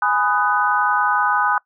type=chord; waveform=sine; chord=G# minor seventh; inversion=none; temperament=just; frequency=830.6 / 996.7 / 1245.9 / 1495.1 Hz; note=G#5 / B5 / D#6 / F#6; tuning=0 / +16 / +2 / +18 cents; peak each=-21 / -22 / -20 / -20 dBFS; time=0.02-1.58 s; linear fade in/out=2 ms; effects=noise-tail reverb RT60 0.1 s tail -23 dB re dry